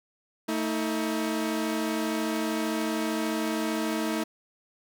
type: tone pair together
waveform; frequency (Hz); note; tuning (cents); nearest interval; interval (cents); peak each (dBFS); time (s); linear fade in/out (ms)
sawtooth; 223.4 / 318.5; A3 / D#4; +27 / +41; tritone; 614; -26 / -25; 0.48-4.24; 10
effects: none